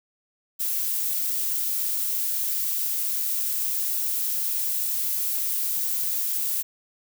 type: noise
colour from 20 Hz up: violet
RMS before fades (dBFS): -26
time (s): 0.59-6.63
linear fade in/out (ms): 20
effects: none